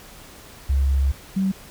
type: tone pair in turn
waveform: sine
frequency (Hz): 68.2 / 191.9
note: C#2 / G3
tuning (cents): -28 / -37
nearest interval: octave + tritone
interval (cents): 1791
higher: second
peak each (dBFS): -16 / -18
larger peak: first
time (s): 0.69-1.12 / 1.36-1.52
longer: first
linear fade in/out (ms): 10
effects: pink hiss -44 dBFS RMS until 1.7 s